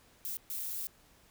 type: noise bursts at uneven times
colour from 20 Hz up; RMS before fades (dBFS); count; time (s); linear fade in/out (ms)
violet; -38; 2; 0.25-0.37 / 0.5-0.87; 0
effects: pink hiss -63 dBFS RMS until 1.3 s